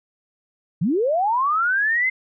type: linear sweep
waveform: sine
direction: up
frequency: 140.9 to 2093 Hz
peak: -17 dBFS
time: 0.81-2.1 s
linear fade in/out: 10 ms
effects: none